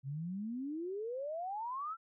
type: exponential sweep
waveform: sine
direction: up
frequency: 130 to 1374 Hz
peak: -37 dBFS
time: 0.03-1.97 s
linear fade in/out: 50 ms
effects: none